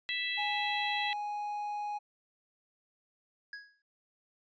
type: harmonic tone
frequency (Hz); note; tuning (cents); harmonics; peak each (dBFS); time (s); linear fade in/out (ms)
659.3; E5; 0; 3 / 4 / 5 / 6; -36 / -37 / -38 / -39; 0.09-1.13; 0
type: tone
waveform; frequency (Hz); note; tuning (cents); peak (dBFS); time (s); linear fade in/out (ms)
triangle; 830.6; G#5; 0; -32; 0.37-1.99; 20
type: tone with exponential decay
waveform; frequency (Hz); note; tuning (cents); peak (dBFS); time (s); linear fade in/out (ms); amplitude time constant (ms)
square; 1661.2; G#6; 0; -39; 3.53-3.82; 2; 62
effects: resampled to 16000 Hz